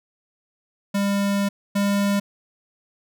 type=tone pair in turn; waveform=square; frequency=200 / 201 Hz; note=G3 / G3; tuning=+35 / +44 cents; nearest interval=unison; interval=9 cents; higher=second; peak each=-20 / -19 dBFS; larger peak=second; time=0.94-1.49 / 1.75-2.2 s; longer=first; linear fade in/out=10 ms; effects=none